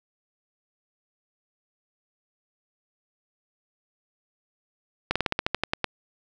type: slowing click train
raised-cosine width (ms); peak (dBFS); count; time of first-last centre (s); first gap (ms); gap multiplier
0.3; -7; 11; 5.11-5.843; 46; 1.1
effects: none